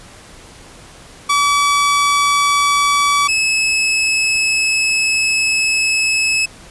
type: tone pair in turn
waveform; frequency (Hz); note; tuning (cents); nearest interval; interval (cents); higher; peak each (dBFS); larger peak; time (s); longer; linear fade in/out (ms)
sawtooth; 1146 / 2591; D6 / E7; -43 / -30; octave + major second; 1413; second; -8 / -10; first; 1.29-3.28 / 3.28-6.46; second; 10
effects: pink hiss -40 dBFS RMS until 6.7 s + resampled to 24000 Hz